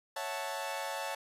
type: chord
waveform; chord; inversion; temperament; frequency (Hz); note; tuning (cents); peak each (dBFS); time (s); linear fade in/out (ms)
sawtooth; F# minor seventh; second; equal; 554.4 / 659.3 / 740 / 880; C#5 / E5 / F#5 / A5; 0 / 0 / 0 / 0; -37 / -39 / -40 / -35; 0.16-1.15; 5
effects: resampled to 32000 Hz